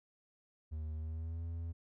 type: tone with pitch glide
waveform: triangle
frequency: 77.8 to 83.38 Hz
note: D#2 to E2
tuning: 0 to +20 cents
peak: -36 dBFS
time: 0.71-1.73 s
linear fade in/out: 20 ms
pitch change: +120 cents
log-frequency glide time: 0.94-1.43 s
effects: none